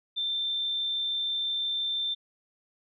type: tone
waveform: sine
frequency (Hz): 3567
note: A7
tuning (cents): +23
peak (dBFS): -27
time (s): 0.16-2.15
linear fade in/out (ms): 20
effects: none

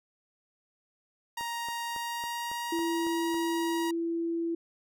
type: tone with pitch glide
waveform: sawtooth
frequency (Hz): 937 to 953.9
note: A#5 to A#5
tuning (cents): +9 to +40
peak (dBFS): -29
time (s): 1.37-3.91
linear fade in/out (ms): 5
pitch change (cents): +31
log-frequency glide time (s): 1.82-3.25
type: click train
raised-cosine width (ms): 1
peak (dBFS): -31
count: 8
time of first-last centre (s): 1.41-3.344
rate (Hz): 3.62
type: tone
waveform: sine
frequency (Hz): 334.7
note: E4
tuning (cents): +26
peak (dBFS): -28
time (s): 2.72-4.55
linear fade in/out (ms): 5
effects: none

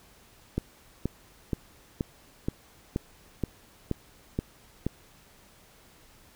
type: click train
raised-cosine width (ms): 3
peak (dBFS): -14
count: 10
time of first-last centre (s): 0.58-4.866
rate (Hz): 2.1
effects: pink hiss -57 dBFS RMS until 6.35 s

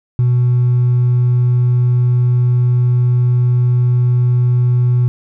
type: tone with hard clipping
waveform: triangle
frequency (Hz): 123.1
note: B2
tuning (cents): -5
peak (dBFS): -9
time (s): 0.19-5.08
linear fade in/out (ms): 0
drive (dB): 2
effects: none

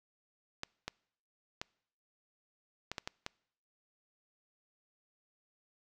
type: clicks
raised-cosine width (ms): 0.2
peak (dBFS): -20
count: 7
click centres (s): 0.634 / 0.88 / 1.615 / 2.916 / 2.982 / 3.075 / 3.264
effects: noise-tail reverb RT60 0.7 s tail -26 dB re dry

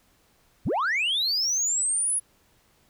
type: linear sweep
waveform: sine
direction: up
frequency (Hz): 32.7 to 10548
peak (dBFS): -20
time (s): 0.65-2.2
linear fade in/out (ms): 20
effects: tanh soft clip ceiling -21 dBFS + pink hiss -63 dBFS RMS until 2.89 s

